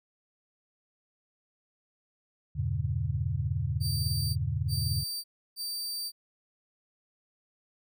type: chord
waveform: sine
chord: E diminished seventh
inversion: none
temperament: just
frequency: 82.41 / 98.89 / 118.67 / 142.4 Hz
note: E2 / G2 / Bb2 / Db3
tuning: 0 / +16 / +31 / +47 cents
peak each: -33 dBFS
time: 2.55-5.04 s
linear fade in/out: 20 ms
type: tone bursts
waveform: sawtooth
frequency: 4646 Hz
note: D8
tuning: 20 cents flat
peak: -30 dBFS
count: 3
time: 3.8-6.12 s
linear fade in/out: 50 ms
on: 560 ms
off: 320 ms
effects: none